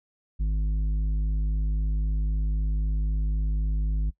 triangle tone with tanh clipping, 51.91 Hz, G#1, in tune, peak -24 dBFS, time 0.39-4.11 s, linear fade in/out 20 ms, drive 12 dB, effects noise-tail reverb RT60 0.1 s tail -21 dB re dry

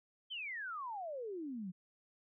sine exponential sweep, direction down, 3200 to 172.9 Hz, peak -40 dBFS, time 0.3-1.72 s, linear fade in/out 20 ms, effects none

